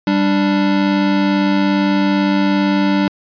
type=tone pair together; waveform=square; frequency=196.02 / 293.7 Hz; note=G3 / D4; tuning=0 / 0 cents; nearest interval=perfect fifth; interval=700 cents; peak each=-16 dBFS; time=0.07-3.08 s; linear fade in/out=2 ms; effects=resampled to 11025 Hz